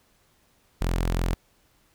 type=tone; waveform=sawtooth; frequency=43.13 Hz; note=F1; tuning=21 cents flat; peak=-19 dBFS; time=0.81-1.34 s; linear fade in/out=0 ms; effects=pink hiss -64 dBFS RMS until 1.94 s